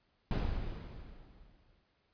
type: noise with exponential decay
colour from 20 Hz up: brown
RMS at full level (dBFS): -30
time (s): 0.31-1.83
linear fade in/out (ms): 2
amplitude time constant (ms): 330
effects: pink hiss -75 dBFS RMS until 2.13 s + resampled to 11025 Hz